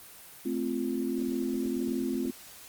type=chord; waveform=sine; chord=F major; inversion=first; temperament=equal with one note detuned; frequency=220 / 261.6 / 346.6 Hz; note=A3 / C4 / F4; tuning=0 / 0 / -13 cents; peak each=-34 / -31 / -33 dBFS; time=0.45-2.31 s; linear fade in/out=10 ms; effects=white hiss -49 dBFS RMS until 2.68 s + Opus 24 kbps